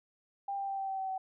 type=tone with pitch steps; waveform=sine; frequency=795 / 789.1 / 783.1 / 777.3 / 771.5 / 765.7 / 760 Hz; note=G5 / G5 / G5 / G5 / G5 / G5 / F#5; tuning=+24 / +11 / -2 / -15 / -28 / -41 / +46 cents; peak=-33 dBFS; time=0.48-1.18 s; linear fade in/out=5 ms; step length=100 ms; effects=none